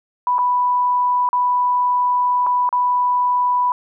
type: tone with dropouts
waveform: sine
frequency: 987.8 Hz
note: B5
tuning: in tune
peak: -14 dBFS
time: 0.27-3.72 s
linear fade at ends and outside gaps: 1 ms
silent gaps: 0.383-0.389 / 1.29-1.33 / 2.465-2.468 / 2.691-2.727 s
effects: none